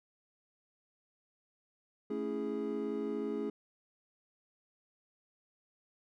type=chord; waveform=triangle; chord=A major seventh; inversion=none; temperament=equal; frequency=220 / 277.2 / 329.6 / 415.3 Hz; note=A3 / C#4 / E4 / G#4; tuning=0 / 0 / 0 / 0 cents; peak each=-38 / -38 / -40 / -35 dBFS; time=2.1-3.5 s; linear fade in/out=5 ms; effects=none